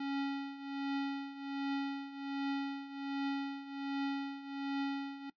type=tone with tremolo; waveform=square; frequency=277.2 Hz; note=C#4; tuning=in tune; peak=-33 dBFS; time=0-5.3 s; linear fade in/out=5 ms; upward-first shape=triangle; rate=1.3 Hz; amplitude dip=80%; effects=noise-tail reverb RT60 0.1 s tail -20 dB re dry + resampled to 11025 Hz